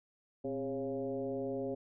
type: tone with frequency modulation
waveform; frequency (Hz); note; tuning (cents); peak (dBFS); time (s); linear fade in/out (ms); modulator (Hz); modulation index
sine; 406.2; G#4; -38; -34; 0.44-1.75; 10; 142; 1.4
effects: none